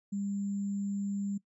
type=tone with sample-and-hold; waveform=sine; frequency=200 Hz; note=G3; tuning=35 cents sharp; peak=-31 dBFS; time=0.12-1.38 s; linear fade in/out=10 ms; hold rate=7350 Hz; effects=noise-tail reverb RT60 0.1 s tail -20 dB re dry + resampled to 22050 Hz